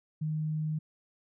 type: tone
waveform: sine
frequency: 154.9 Hz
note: D#3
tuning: 7 cents flat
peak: -29 dBFS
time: 0.21-0.79 s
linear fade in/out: 10 ms
effects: none